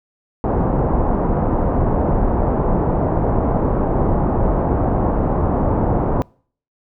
pink low-pass noise, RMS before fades -17 dBFS, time 0.44-6.22 s, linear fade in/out 0 ms, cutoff 940 Hz, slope 24 dB/octave, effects noise-tail reverb RT60 0.5 s tail -26 dB re dry

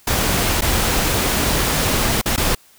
pink noise with dropouts, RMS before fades -18 dBFS, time 0.07-2.55 s, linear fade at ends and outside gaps 5 ms, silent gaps 0.61-0.619 / 2.215-2.258 / 2.363-2.376 s, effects white hiss -51 dBFS RMS until 2.78 s

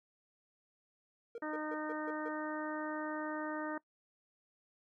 triangle tone bursts, 465.3 Hz, A#4, 3 cents flat, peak -38 dBFS, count 6, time 1.35-2.286 s, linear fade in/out 2 ms, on 31 ms, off 150 ms
harmonic tone, 306.6 Hz, D#4, 25 cents flat, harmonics 1 / 2 / 3 / 4 / 5 / 6, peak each -40 / -43 / -45 / -46 / -47 / -48 dBFS, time 1.42-3.78 s, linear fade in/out 5 ms
effects noise-tail reverb RT60 0.1 s tail -21 dB re dry

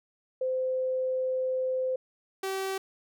sine / sawtooth tone pair in turn, 516 / 384.8 Hz, C5 / G4, -24 / -32 cents, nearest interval perfect fourth, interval 508 cents, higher first, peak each -26 dBFS, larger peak neither, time 0.41-1.96 / 2.43-2.78 s, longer first, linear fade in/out 5 ms, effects none

